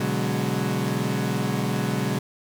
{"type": "chord", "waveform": "30% pulse", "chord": "G# half-diminished seventh", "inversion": "first", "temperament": "equal with one note detuned", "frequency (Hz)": [123.47, 144.14, 185, 207.7], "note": ["B2", "D3", "F#3", "G#3"], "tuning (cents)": [0, -32, 0, 0], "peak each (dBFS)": -26, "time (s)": [0, 2.19], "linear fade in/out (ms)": 5, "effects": []}